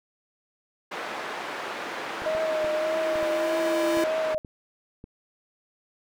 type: band-pass noise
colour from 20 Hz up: white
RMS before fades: -34 dBFS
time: 0.91-4.35 s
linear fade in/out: 10 ms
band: 330 to 1600 Hz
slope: 12 dB/octave
type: tone with exponential growth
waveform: square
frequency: 334.6 Hz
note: E4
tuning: 26 cents sharp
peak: -24 dBFS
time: 0.95-4.04 s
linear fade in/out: 2 ms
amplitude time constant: 670 ms
type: clicks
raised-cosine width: 3 ms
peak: -29 dBFS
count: 9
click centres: 2.22 / 2.351 / 2.645 / 3.157 / 3.229 / 3.972 / 4.346 / 4.448 / 5.041 s
type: tone with vibrato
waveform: sine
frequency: 625 Hz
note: D#5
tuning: 8 cents sharp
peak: -24 dBFS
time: 2.26-4.38 s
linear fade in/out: 0 ms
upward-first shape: triangle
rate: 1.7 Hz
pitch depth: 36 cents each way
effects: none